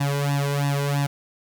sawtooth tone with flanger, 141.8 Hz, C#3, 40 cents sharp, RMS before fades -23 dBFS, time 0-1.07 s, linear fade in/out 10 ms, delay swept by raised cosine 1.1 to 2.04 ms, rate 3 Hz, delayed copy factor +1, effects none

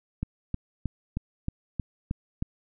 click train, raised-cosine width 5 ms, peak -16 dBFS, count 8, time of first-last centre 0.23-2.424 s, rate 3.19 Hz, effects none

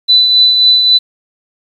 sine tone with tremolo, 3992 Hz, B7, 18 cents sharp, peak -3 dBFS, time 0.08-0.99 s, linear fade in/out 20 ms, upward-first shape triangle, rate 3.7 Hz, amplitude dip 45%, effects 7-bit

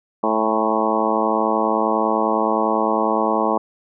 harmonic tone with a mistuned harmonic, 109.8 Hz, A2, 3 cents flat, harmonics 2 / 3 / 4 / 5 / 6 / 7 / 8 / 9 / 10, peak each -25 / -25 / -25 / -25 / -25 / -25 / -25 / -25 / -25 dBFS, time 0.23-3.58 s, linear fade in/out 5 ms, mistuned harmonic 7, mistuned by +38 cents, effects none

